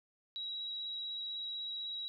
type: tone with vibrato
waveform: sine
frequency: 3866 Hz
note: B7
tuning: 38 cents flat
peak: -38 dBFS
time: 0.36-2.08 s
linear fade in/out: 0 ms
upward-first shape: sine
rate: 16 Hz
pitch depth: 15 cents each way
effects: none